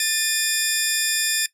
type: tone pair together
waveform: 10% pulse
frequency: 1772.5 / 2453 Hz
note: A6 / D#7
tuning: +12 / -25 cents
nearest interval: tritone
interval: 563 cents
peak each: -13 dBFS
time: 0-1.46 s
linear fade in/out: 2 ms
effects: noise-tail reverb RT60 0.1 s tail -17 dB re dry + low-pass 12000 Hz 12 dB/octave